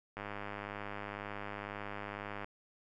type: click train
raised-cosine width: 0.5 ms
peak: -26 dBFS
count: 233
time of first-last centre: 0.17-2.445 s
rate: 102 Hz
effects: none